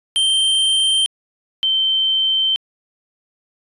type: tone pair in turn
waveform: square / sine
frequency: 3136 / 3107 Hz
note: G7 / G7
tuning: 0 / -16 cents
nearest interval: unison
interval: 16 cents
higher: first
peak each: -14 dBFS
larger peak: neither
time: 0.16-1.06 / 1.63-2.56 s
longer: second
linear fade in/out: 0 ms
effects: resampled to 24000 Hz